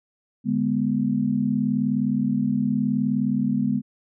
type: chord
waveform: sine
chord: G# diminished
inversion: second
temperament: equal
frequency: 146.83 / 207.7 / 246.9 Hz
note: D3 / G#3 / B3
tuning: 0 / 0 / 0 cents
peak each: -28 / -23 / -23 dBFS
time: 0.44-3.82 s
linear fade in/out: 50 ms
effects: none